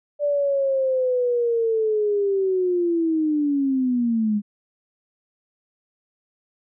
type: linear sweep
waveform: sine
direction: down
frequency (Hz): 587 to 203.6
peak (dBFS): -18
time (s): 0.19-4.42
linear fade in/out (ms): 50
effects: none